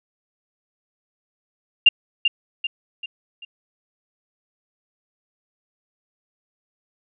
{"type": "tone with echo", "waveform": "sine", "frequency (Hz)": 2794, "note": "F7", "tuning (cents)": 0, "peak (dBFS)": -7, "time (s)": [1.86, 1.89], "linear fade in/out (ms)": 5, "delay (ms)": 390, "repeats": 4, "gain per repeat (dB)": -7, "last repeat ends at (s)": 3.45, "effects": []}